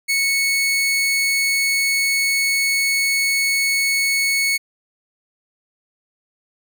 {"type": "tone", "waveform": "sawtooth", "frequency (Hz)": 2208, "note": "C#7", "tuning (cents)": -7, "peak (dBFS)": -13, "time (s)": [0.08, 4.58], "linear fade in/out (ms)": 20, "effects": []}